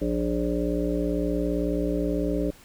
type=harmonic tone; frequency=59 Hz; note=A#1; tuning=22 cents sharp; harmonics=1 / 3 / 5 / 7 / 9 / 10; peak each=-30 / -31 / -27 / -31 / -32 / -34 dBFS; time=0.01-2.51 s; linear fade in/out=10 ms; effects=pink hiss -52 dBFS RMS until 2.64 s